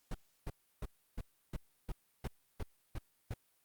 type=noise bursts; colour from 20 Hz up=brown; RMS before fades=-38 dBFS; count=10; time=0.11-3.34 s; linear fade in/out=5 ms; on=35 ms; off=320 ms; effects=white hiss -74 dBFS RMS until 3.64 s + Opus 48 kbps